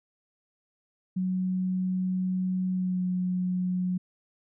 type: tone with pitch glide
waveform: sine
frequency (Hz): 185 to 182.14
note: F#3 to F#3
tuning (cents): 0 to -27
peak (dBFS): -25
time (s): 1.16-3.98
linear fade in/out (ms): 10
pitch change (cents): -27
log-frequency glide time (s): 2.71-3.04
effects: none